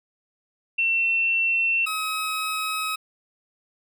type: tone pair in turn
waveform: sine / 20% pulse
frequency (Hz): 2701 / 1274.7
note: E7 / D#6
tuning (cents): +42 / +41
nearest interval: octave + minor second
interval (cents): 1301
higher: first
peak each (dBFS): -19 / -20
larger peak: first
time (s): 0.78-1.86 / 1.86-2.96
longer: second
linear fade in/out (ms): 10
effects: none